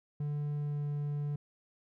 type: tone with pitch glide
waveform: triangle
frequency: 146.83 to 145.9 Hz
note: D3 to D3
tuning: 0 to -11 cents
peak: -30 dBFS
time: 0.2-1.36 s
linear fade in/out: 5 ms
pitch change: -11 cents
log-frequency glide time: 0.57-0.84 s
effects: none